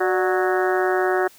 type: harmonic tone with a mistuned harmonic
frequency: 184.6 Hz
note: F#3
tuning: 4 cents flat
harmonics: 2 / 3 / 4 / 5 / 6 / 7 / 8 / 9 / 10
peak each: -20 / -28 / -24 / -35 / -31 / -31 / -29 / -30 / -32 dBFS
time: 0-1.28 s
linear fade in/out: 10 ms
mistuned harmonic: 3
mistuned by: +99 cents
effects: white hiss -50 dBFS RMS until 1.38 s